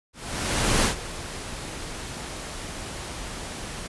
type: noise with ADSR envelope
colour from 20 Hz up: pink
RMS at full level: -20 dBFS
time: 0.13-3.88 s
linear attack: 710 ms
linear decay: 110 ms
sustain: -15 dB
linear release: 16 ms
effects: resampled to 24000 Hz